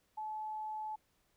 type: tone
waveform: sine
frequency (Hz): 862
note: A5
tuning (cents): -36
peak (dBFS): -38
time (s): 0.17-0.96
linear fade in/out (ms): 10
effects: pink hiss -75 dBFS RMS until 1.36 s